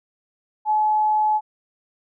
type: tone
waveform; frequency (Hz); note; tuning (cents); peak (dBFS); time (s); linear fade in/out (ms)
sine; 855; A5; -50; -16; 0.65-1.41; 50
effects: none